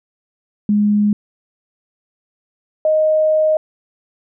sine tone pair in turn, 207.7 / 622.4 Hz, G#3 / D#5, 0 / 0 cents, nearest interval octave + perfect fifth, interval 1900 cents, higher second, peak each -11 dBFS, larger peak neither, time 0.69-1.13 / 2.85-3.57 s, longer second, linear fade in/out 2 ms, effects none

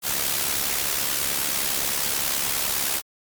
white noise with amplitude modulation, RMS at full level -22 dBFS, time 0.02-3.02 s, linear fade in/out 50 ms, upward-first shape sine, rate 69.6 Hz, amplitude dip 55%, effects MP3 96 kbps

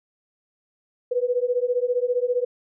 sine beating tone pair, 485.2 / 500.2 Hz, B4 / B4, -31 / +22 cents, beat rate 15 Hz, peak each -23 dBFS, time 1.11-2.45 s, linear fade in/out 10 ms, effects none

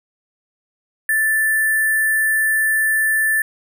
sine tone with sample-and-hold, 1760 Hz, A6, in tune, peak -14 dBFS, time 1.09-3.42 s, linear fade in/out 2 ms, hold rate 11025 Hz, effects none

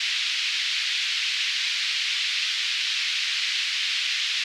pink band-pass noise, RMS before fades -26 dBFS, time 0-4.44 s, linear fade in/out 5 ms, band 2300 to 4600 Hz, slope 24 dB/octave, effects none

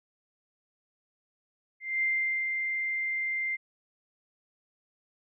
sine tone with ADSR envelope, 2093 Hz, C7, in tune, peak -24 dBFS, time 1.8-3.57 s, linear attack 220 ms, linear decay 440 ms, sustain -4 dB, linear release 24 ms, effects none

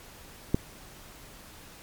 click, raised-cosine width 3 ms, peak -9 dBFS, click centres 0.545 s, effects pink hiss -49 dBFS RMS until 1.82 s + MP3 96 kbps

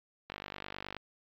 click train, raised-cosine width 0.3 ms, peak -23 dBFS, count 34, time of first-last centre 0.3-0.967 s, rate 49.5 Hz, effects low-pass 5000 Hz 12 dB/octave + AAC 64 kbps

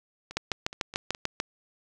two click trains, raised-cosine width 0.2 ms, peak -10 / -23 dBFS, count 8 / 5, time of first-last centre 0.37-1.401 / 0.31-1.149 s, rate 6.79 / 4.77 Hz, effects none

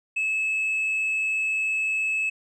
sine tone with tanh clipping, 2597 Hz, E7, 26 cents flat, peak -23 dBFS, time 0.16-2.3 s, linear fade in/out 10 ms, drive 1 dB, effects none

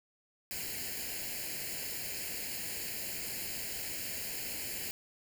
white noise with comb filter, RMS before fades -39 dBFS, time 0.51-4.91 s, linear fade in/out 0 ms, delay 0.42 ms, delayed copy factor +0.8, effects none

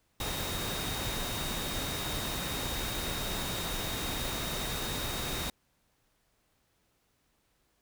sine tone in noise, 3729 Hz, A#7, in tune, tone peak -40 dBFS, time 0.2-5.5 s, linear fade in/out 2 ms, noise pink, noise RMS -35 dBFS, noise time 0.2-5.5 s, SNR -8 dB, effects pink hiss -73 dBFS RMS until 7.81 s

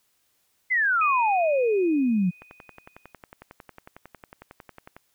sine exponential sweep, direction down, 2093 to 171 Hz, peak -19 dBFS, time 0.7-2.31 s, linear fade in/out 20 ms
sine tone with exponential decay, 2489 Hz, D#7, in tune, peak -24 dBFS, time 1.01-3.13 s, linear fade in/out 5 ms, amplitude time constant 460 ms
click train, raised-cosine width 0.5 ms, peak -27 dBFS, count 29, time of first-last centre 2.42-4.965 s, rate 11 Hz
effects white hiss -69 dBFS RMS until 5.14 s

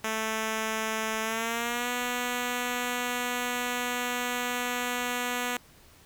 5% pulse tone with pitch glide, 220 to 245.5 Hz, A3 to B3, 0 to -10 cents, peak -17 dBFS, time 0.04-5.57 s, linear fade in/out 2 ms, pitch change +190 cents, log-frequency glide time 1.22-1.89 s, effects pink hiss -56 dBFS RMS until 6.05 s

